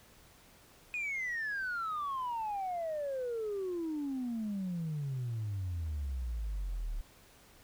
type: exponential sweep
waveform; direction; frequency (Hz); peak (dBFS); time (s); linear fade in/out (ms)
sine; down; 2494 to 35.75; -32; 0.94-7.01; 0
effects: tanh soft clip ceiling -31 dBFS + pink hiss -60 dBFS RMS until 7.63 s